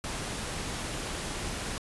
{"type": "noise", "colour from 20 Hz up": "pink", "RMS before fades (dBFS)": -35, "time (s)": [0.04, 1.78], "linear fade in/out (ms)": 0, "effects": ["resampled to 24000 Hz"]}